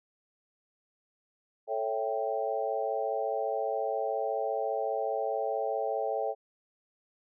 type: chord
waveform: sine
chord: A dominant seventh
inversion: none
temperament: equal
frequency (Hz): 440 / 554.4 / 659.3 / 784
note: A4 / C#5 / E5 / G5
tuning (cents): 0 / 0 / 0 / 0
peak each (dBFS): -34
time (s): 1.67-6.35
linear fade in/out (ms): 50
effects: none